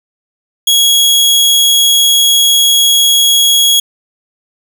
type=tone; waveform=sawtooth; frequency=3322 Hz; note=G#7; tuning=in tune; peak=-3 dBFS; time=0.67-3.8 s; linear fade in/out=5 ms; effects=none